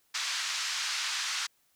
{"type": "band-pass noise", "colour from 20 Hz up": "white", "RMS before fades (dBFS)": -33, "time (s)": [0.14, 1.47], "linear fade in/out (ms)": 10, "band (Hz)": [1100, 6200], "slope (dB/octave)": 24, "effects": ["white hiss -70 dBFS RMS until 1.75 s"]}